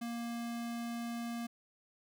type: tone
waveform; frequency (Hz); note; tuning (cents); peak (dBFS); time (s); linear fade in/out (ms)
square; 234.6; A#3; +11; -38; 0.01-1.47; 10
effects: none